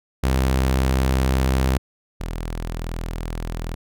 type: tone pair in turn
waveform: sawtooth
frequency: 65.4 / 41.2 Hz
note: C2 / E1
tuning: 0 / 0 cents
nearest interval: minor sixth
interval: 800 cents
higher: first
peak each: -13 / -22 dBFS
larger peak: first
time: 0.23-1.78 / 2.2-3.75 s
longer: neither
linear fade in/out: 10 ms
effects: none